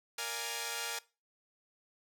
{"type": "chord", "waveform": "5% pulse", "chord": "Bb dominant seventh", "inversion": "none", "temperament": "equal", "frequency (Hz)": [466.2, 587.3, 698.5, 830.6], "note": ["Bb4", "D5", "F5", "Ab5"], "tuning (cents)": [0, 0, 0, 0], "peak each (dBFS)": [-29, -34, -34, -28], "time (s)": [0.18, 0.99], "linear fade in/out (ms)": 5, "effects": ["noise-tail reverb RT60 0.3 s tail -20 dB re dry"]}